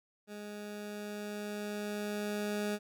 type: tone with level ramp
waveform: 20% pulse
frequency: 207.7 Hz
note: G#3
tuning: in tune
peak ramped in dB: -38 to -27 dBFS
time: 0.27-2.79 s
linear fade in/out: 50 ms
effects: none